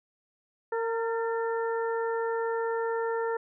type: harmonic tone with a mistuned harmonic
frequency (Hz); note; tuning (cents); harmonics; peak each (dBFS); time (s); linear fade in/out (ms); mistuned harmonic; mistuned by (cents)
457.9; A#4; -31; 1 / 2 / 3 / 4; -28 / -34 / -38 / -40; 0.72-3.37; 5; 4; -42
effects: none